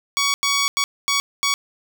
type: tone bursts at uneven times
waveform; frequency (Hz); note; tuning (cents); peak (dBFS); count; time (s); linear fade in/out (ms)
10% pulse; 1125; C#6; +25; -9; 5; 0.17-0.34 / 0.43-0.68 / 0.77-0.84 / 1.08-1.2 / 1.43-1.54; 0
effects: none